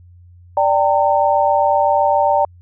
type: chord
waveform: sine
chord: G minor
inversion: second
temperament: equal with one note detuned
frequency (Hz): 587.3 / 784 / 911.6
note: D5 / G5 / Bb5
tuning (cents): 0 / 0 / -39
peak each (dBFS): -16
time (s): 0.57-2.45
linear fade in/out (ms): 2
effects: added 88 Hz sine -41 dBFS peak until 2.61 s